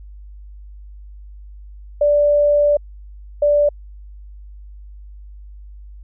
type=tone bursts at uneven times; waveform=sine; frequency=585 Hz; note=D5; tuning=7 cents flat; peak=-11 dBFS; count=2; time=2.01-2.77 / 3.42-3.69 s; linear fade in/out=5 ms; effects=added 50 Hz sine -35 dBFS peak until 6.03 s